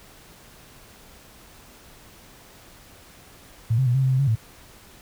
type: tone with pitch steps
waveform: sine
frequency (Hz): 113.6 / 131.9 / 121.8 / 133.9 / 131.2 / 130.4 / 139.1 / 111.2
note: A#2 / C3 / B2 / C3 / C3 / C3 / C#3 / A2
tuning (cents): -44 / +14 / -24 / +40 / +5 / -5 / +6 / +19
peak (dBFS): -17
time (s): 3.7-4.356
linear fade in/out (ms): 10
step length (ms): 82
effects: pink hiss -49 dBFS RMS until 5.01 s